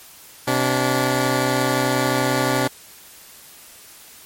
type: tone pair together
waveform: 10% pulse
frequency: 128.47 / 288.4 Hz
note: C3 / D4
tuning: -31 / -31 cents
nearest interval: octave + major second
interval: 1400 cents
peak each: -12 dBFS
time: 0.47-2.68 s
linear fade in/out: 10 ms
effects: white hiss -44 dBFS RMS until 4.25 s + MP3 64 kbps